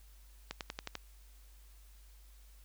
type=accelerating click train; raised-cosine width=0.2 ms; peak=-21 dBFS; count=6; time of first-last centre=0.51-0.953 s; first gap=98 ms; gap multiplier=0.95; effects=added 50 Hz sine -55 dBFS peak until 2.64 s + white hiss -66 dBFS RMS until 2.64 s